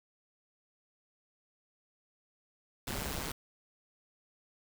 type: noise with amplitude modulation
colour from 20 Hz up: pink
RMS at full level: -34 dBFS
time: 2.87-3.32 s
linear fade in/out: 5 ms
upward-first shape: sine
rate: 140 Hz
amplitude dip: 85%
effects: none